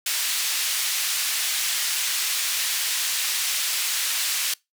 pink band-pass noise, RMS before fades -25 dBFS, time 0.06-4.54 s, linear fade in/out 5 ms, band 2600 to 16000 Hz, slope 12 dB/octave, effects noise-tail reverb RT60 0.2 s tail -24 dB re dry

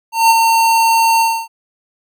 square tone with ADSR envelope, 909 Hz, A#5, 44 cents flat, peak -6 dBFS, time 0.12-1.48 s, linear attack 180 ms, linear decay 29 ms, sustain -4 dB, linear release 280 ms, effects none

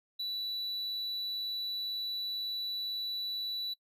triangle tone, 3951 Hz, B7, in tune, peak -32 dBFS, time 0.19-3.74 s, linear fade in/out 10 ms, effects noise-tail reverb RT60 0.1 s tail -22 dB re dry

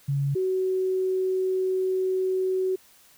sine tone pair in turn, 140 / 374.8 Hz, C#3 / F#4, +18 / +22 cents, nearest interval octave + perfect fourth, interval 1704 cents, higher second, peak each -22 dBFS, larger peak neither, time 0.08-0.35 / 0.35-2.76 s, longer second, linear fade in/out 10 ms, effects white hiss -56 dBFS RMS until 3.17 s

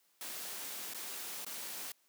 white noise with dropouts, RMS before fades -43 dBFS, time 0.21-1.92 s, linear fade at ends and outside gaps 2 ms, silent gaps 0.937-0.945 / 1.448-1.464 s, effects white hiss -72 dBFS RMS until 2.08 s + high-pass 200 Hz 12 dB/octave

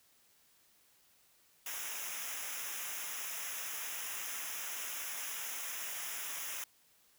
white noise with comb filter, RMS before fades -41 dBFS, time 1.66-6.64 s, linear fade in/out 2 ms, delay 0.23 ms, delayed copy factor -0.85, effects white hiss -68 dBFS RMS until 7.18 s

